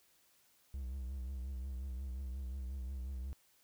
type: tone with vibrato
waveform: triangle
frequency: 65 Hz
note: C2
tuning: 11 cents flat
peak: -37 dBFS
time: 0.74-3.33 s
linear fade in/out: 0 ms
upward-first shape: triangle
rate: 5.6 Hz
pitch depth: 110 cents each way
effects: white hiss -70 dBFS RMS until 3.63 s